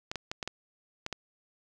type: clicks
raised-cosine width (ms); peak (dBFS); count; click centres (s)
0.2; -17; 7; 0.115 / 0.157 / 0.315 / 0.428 / 0.476 / 1.064 / 1.127
effects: none